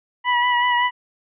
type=tone with vibrato; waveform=25% pulse; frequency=977 Hz; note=B5; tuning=19 cents flat; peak=-12 dBFS; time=0.24-0.91 s; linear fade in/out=50 ms; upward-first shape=sine; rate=5.3 Hz; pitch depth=24 cents each way; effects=resampled to 8000 Hz